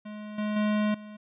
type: tone with level steps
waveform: square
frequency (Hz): 211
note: G#3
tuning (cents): +28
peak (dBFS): -38 / -28 / -24 / -42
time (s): 0.05-1.17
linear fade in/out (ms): 10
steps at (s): 0.38 / 0.56 / 0.94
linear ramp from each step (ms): 5
effects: resampled to 8000 Hz